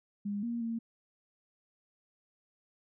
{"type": "tone with pitch steps", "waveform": "sine", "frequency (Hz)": [203.6, 235.3, 229.2], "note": ["G#3", "A#3", "A#3"], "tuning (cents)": [-34, 16, -29], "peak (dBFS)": -32, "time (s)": [0.25, 0.79], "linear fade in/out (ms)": 10, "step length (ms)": 180, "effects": []}